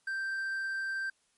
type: tone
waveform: triangle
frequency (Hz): 1568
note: G6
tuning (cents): 0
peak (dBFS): -30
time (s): 0.07-1.1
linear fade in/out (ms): 5
effects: white hiss -72 dBFS RMS until 1.37 s + MP3 48 kbps